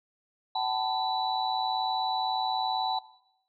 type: tone cluster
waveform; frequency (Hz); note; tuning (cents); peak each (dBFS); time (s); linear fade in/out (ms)
sine; 758 / 878 / 997 / 3951; F#5 / A5 / B5 / B7; +42 / -4 / +16 / 0; -31 / -31 / -38 / -33; 0.55-2.99; 5
effects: noise-tail reverb RT60 0.8 s tail -18 dB re dry

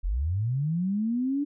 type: linear sweep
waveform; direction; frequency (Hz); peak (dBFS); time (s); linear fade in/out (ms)
sine; up; 37.41 to 293.7; -24; 0.03-1.45; 20
effects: none

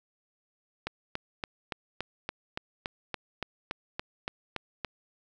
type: click train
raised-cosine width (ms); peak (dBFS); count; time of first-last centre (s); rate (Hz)
0.3; -16; 15; 0.87-4.847; 3.52
effects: none

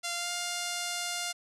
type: tone with pitch glide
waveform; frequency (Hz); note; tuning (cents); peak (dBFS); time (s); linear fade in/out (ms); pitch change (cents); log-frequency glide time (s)
5% pulse; 693 to 703.1; F5 to F5; -14 to +11; -20; 0.03-1.33; 20; +25; 0.15-0.3
effects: resampled to 32000 Hz

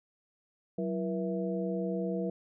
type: tone cluster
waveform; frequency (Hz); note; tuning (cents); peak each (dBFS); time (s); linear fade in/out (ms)
sine; 186.6 / 336.4 / 481.7 / 658; F#3 / E4 / B4 / E5; +15 / +35 / -43 / -3; -33 / -37 / -35 / -40; 0.78-2.3; 5
effects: none

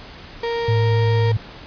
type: tone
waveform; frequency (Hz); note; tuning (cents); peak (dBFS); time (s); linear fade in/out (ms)
35% pulse; 466.2; A#4; 0; -19; 0.43-1.32; 5
type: tone with vibrato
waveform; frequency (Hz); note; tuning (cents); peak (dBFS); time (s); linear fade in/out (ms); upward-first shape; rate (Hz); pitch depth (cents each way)
sine; 109.1; A2; -14; -15; 0.68-1.37; 5; square; 7; 10
effects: pink hiss -39 dBFS RMS until 1.66 s + resampled to 11025 Hz

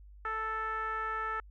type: tone with low-pass filter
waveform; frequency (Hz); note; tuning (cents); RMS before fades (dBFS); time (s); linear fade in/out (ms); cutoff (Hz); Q
10% pulse; 440; A4; 0; -35; 0.25-1.4; 2; 1500; 8
effects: added 50 Hz sine -50 dBFS peak until 1.5 s

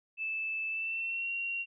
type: tone with pitch glide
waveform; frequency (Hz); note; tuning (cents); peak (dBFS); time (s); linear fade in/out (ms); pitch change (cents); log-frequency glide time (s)
sine; 2630 to 2750; E7 to F7; -5 to -27; -32; 0.17-1.66; 50; +78; 0.69-1.31
effects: none

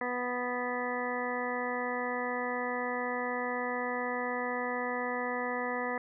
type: harmonic tone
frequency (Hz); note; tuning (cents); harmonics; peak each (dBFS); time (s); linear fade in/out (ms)
246.9; B3; 0; 1 / 2 / 3 / 4 / 5 / 7 / 8; -39 / -36 / -39 / -39 / -41 / -40 / -39; 0.01-5.98; 2
effects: none

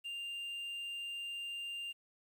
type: tone with quantisation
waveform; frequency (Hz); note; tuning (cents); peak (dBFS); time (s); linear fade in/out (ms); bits
triangle; 2794; F7; 0; -38; 0.04-1.93; 20; 11
effects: none

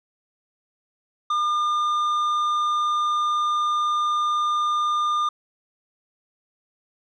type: tone with tanh clipping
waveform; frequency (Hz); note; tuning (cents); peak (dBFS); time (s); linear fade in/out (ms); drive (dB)
triangle; 1206; D6; +46; -21; 1.3-5.29; 5; 11
effects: none

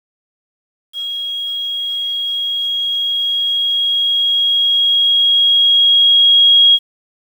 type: tone with level ramp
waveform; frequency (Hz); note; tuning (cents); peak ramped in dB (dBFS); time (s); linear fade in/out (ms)
sine; 3289; G#7; -18; -20 to -5; 0.93-6.79; 50
effects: 7-bit

